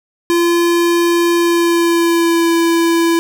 square tone with pitch glide, 342.8 to 334.8 Hz, F4 to E4, -32 to +27 cents, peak -11 dBFS, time 0.3-3.19 s, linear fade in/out 0 ms, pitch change -41 cents, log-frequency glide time 1.35-2.53 s, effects 7-bit

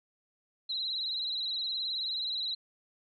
sine tone with vibrato, 3980 Hz, B7, 13 cents sharp, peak -31 dBFS, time 0.69-2.55 s, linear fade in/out 10 ms, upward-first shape sine, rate 19 Hz, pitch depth 71 cents each way, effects none

